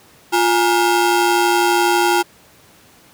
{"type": "ring-modulated tone", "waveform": "30% pulse", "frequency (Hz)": 590, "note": "D5", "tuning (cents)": 8, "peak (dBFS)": -7, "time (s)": [0.32, 2.23], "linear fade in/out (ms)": 20, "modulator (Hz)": 239, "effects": ["pink hiss -48 dBFS RMS until 3.13 s", "high-pass 100 Hz 12 dB/octave"]}